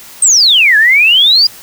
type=exponential two-way sweep; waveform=sine; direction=down then up; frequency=8590 to 1661.2 to 4939 Hz; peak=-4 dBFS; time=0.22-1.47 s; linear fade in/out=5 ms; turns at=0.77 s; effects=white hiss -34 dBFS RMS until 1.62 s